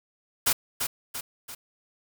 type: noise with echo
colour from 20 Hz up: white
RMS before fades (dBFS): -22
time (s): 0.46-0.53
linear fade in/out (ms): 10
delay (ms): 340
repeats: 3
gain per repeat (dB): -6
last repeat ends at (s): 1.55
effects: none